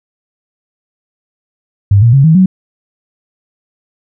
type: tone with pitch steps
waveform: sine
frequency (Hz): 100.2 / 117.11 / 136.88 / 159.98 / 186.98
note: G2 / A#2 / C#3 / D#3 / F#3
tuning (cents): +38 / +8 / -22 / +48 / +18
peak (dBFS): -3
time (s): 1.91-2.46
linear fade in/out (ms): 5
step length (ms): 110
effects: none